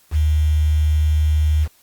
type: tone with quantisation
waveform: sine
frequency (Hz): 76.5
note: D#2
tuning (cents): -29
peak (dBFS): -13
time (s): 0.11-1.68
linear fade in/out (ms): 50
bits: 6
effects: white hiss -55 dBFS RMS until 1.82 s + Opus 48 kbps